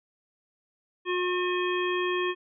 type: harmonic tone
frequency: 360.1 Hz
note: F#4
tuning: 47 cents flat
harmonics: 1 / 3 / 5 / 7 / 9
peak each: -27 / -32 / -34 / -35 / -37 dBFS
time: 1.05-2.35 s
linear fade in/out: 50 ms
effects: none